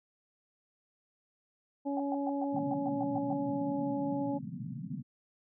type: harmonic tone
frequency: 280.8 Hz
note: C#4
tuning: 22 cents sharp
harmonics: 1 / 2 / 3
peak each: -32 / -38 / -40 dBFS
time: 1.85-4.39 s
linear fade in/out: 20 ms
type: tone bursts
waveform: sine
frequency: 777 Hz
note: G5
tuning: 16 cents flat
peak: -33 dBFS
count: 10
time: 1.97-3.33 s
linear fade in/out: 2 ms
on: 28 ms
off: 120 ms
type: band-pass noise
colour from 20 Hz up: pink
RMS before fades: -41 dBFS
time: 2.52-5.03 s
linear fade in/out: 20 ms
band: 120 to 260 Hz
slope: 96 dB/octave
effects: none